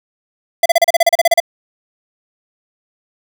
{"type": "tone bursts", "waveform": "square", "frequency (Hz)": 676, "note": "E5", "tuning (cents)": 43, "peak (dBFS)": -7, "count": 13, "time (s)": [0.63, 1.402], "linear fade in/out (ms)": 5, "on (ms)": 28, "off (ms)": 34, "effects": []}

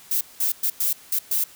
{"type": "noise bursts at uneven times", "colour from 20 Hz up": "violet", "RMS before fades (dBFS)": -22, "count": 6, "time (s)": [[0.11, 0.21], [0.4, 0.52], [0.63, 0.7], [0.8, 0.93], [1.12, 1.19], [1.31, 1.44]], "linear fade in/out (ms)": 5, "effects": ["white hiss -48 dBFS RMS until 1.55 s"]}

